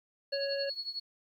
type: tone with tremolo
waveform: sine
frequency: 4363 Hz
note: C#8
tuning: 28 cents flat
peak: -32 dBFS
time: 0.32-1 s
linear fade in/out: 10 ms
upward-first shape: triangle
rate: 11 Hz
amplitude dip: 90%
type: harmonic tone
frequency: 556 Hz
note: C#5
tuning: 5 cents sharp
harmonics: 1 / 3 / 5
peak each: -32 / -42 / -46 dBFS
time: 0.32-0.7 s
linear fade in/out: 10 ms
effects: 11-bit